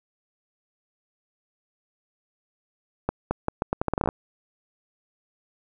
accelerating click train, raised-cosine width 1 ms, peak -9 dBFS, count 14, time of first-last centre 3.09-4.089 s, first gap 220 ms, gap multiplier 0.79, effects none

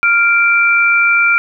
sine tone pair together, 1396.7 / 2349 Hz, F6 / D7, 0 / 0 cents, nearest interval major sixth, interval 900 cents, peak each -11 dBFS, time 0.03-1.38 s, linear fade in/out 0 ms, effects none

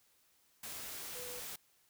sine tone in noise, 493.9 Hz, B4, in tune, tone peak -48 dBFS, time 1.15-1.4 s, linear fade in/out 5 ms, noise white, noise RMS -45 dBFS, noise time 0.63-1.56 s, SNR -6 dB, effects white hiss -71 dBFS RMS until 1.89 s

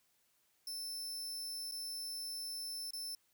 sawtooth tone with dropouts, 5300 Hz, E8, 9 cents sharp, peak -38 dBFS, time 0.67-3.15 s, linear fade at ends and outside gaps 2 ms, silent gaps 1.713-1.72 / 2.907-2.933 s, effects white hiss -75 dBFS RMS until 3.33 s

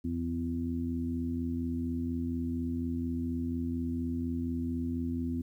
harmonic tone with a mistuned harmonic, 84.2 Hz, E2, 37 cents sharp, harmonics 1 / 2 / 3 / 4, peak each -36 / -42 / -32 / -43 dBFS, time 0.04-5.42 s, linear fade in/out 10 ms, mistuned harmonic 1, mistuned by -29 cents, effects 11-bit

